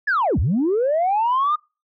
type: linear two-way sweep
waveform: sine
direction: down then up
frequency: 1761 to 58.2 to 1241 Hz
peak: -15 dBFS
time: 0.07-1.56 s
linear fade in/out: 10 ms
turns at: 0.39 s
effects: noise-tail reverb RT60 0.3 s tail -26 dB re dry + tanh soft clip ceiling -13 dBFS